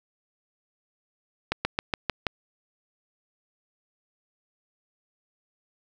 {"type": "slowing click train", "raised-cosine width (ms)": 0.3, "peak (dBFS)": -8, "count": 6, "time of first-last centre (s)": [1.52, 2.268], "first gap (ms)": 130, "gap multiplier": 1.07, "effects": []}